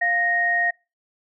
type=tone pair together; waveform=sine; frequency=698.5 / 1864.8 Hz; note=F5 / A#6; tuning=0 / 0 cents; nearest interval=octave + perfect fourth; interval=1700 cents; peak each=-25 / -19 dBFS; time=0.01-0.71 s; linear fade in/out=10 ms; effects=noise-tail reverb RT60 0.3 s tail -26 dB re dry